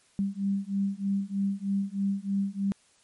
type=beating tone pair; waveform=sine; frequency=195.9 / 199.1 Hz; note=G3 / G3; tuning=-1 / +27 cents; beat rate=3.2 Hz; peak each=-29 dBFS; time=0.19-2.72 s; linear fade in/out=0 ms; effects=white hiss -63 dBFS RMS until 3.03 s + MP3 48 kbps